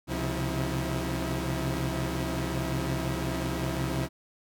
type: tone cluster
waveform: sawtooth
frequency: 68 / 129.5 / 135.1 / 175.4 / 322.3 Hz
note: C#2 / C3 / C#3 / F3 / E4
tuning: -33 / -17 / -44 / +8 / -39 cents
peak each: -31 dBFS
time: 0.07-4.09 s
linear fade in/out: 50 ms
effects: none